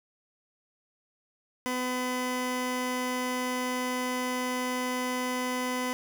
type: tone pair together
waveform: 25% pulse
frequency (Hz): 251.8 / 1007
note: B3 / B5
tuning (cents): +34 / +33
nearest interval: 2 octaves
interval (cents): 2399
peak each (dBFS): -27 / -29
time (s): 1.66-5.93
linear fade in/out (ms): 0
effects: none